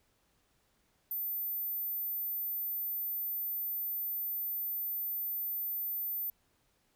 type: tone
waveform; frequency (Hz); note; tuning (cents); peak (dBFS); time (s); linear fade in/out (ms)
sine; 14080; A9; 0; -33; 1.11-6.3; 2
effects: pink hiss -73 dBFS RMS until 6.95 s